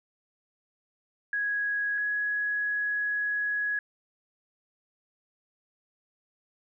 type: tone pair in turn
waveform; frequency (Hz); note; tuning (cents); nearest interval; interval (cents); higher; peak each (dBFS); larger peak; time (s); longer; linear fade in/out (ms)
sine; 1661.2 / 1674.7; G#6 / G#6; 0 / +14; unison; 14; second; -26; neither; 1.33-1.98 / 1.98-3.79; second; 2
effects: none